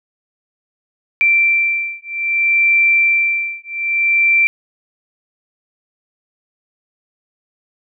sine beating tone pair, 2349 / 2349.62 Hz, D7 / D7, 0 / 0 cents, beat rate 0.62 Hz, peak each -15 dBFS, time 1.21-4.47 s, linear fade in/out 0 ms, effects none

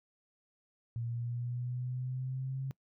sine exponential sweep, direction up, 116.4 to 134.6 Hz, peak -34 dBFS, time 0.96-2.71 s, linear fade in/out 0 ms, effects noise-tail reverb RT60 0.1 s tail -23 dB re dry

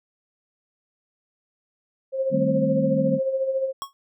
sine tone with tremolo, 532 Hz, C5, 29 cents sharp, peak -19 dBFS, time 2.12-3.73 s, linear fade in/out 50 ms, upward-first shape sine, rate 14 Hz, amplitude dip 55%
sine chord, A half-diminished seventh, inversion second, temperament equal, 155.56 / 196 / 220 / 261.6 Hz, Eb3 / G3 / A3 / C4, 0 / 0 / 0 / 0 cents, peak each -26 dBFS, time 2.3-3.2 s, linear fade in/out 50 ms
square tone with exponential decay, 1101 Hz, C#6, 12 cents flat, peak -25 dBFS, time 3.82-3.93 s, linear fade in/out 0 ms, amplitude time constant 22 ms
effects none

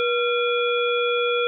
harmonic tone with a mistuned harmonic, 482.4 Hz, B4, 41 cents flat, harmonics 1 / 3 / 5 / 7, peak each -21 / -26 / -28 / -29 dBFS, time 0-1.47 s, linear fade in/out 0 ms, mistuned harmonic 3, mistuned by -92 cents, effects none

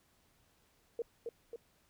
sine tone with echo, 466.2 Hz, A#4, in tune, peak -33 dBFS, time 0.99-1.02 s, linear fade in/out 2 ms, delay 270 ms, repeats 2, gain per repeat -4 dB, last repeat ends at 1.56 s, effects pink hiss -71 dBFS RMS until 1.89 s

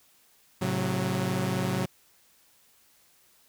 sawtooth chord, F# diminished, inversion first, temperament equal with one note detuned, 110 / 134.03 / 185 Hz, A2 / C3 / F#3, 0 / +42 / 0 cents, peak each -29 / -27 / -25 dBFS, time 0.61-1.86 s, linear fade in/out 10 ms, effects white hiss -62 dBFS RMS until 3.48 s

